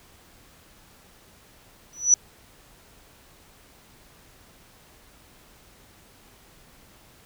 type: tone with exponential growth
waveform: sine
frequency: 5920 Hz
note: F#8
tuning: in tune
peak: -9 dBFS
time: 1.93-2.14 s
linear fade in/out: 1 ms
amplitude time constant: 45 ms
effects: pink hiss -54 dBFS RMS until 7.25 s